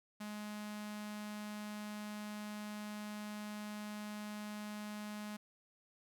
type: tone with notch filter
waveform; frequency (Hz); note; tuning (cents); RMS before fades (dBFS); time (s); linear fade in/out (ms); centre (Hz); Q
sawtooth; 210; G#3; +19; -45; 0.2-5.37; 10; 440; 1.6
effects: none